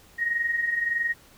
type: tone pair together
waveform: sine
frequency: 1856 / 1877.6 Hz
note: A#6 / A#6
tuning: -8 / +12 cents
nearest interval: unison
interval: 20 cents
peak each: -31 / -24 dBFS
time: 0.18-1.14 s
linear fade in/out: 20 ms
effects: pink hiss -54 dBFS RMS until 1.37 s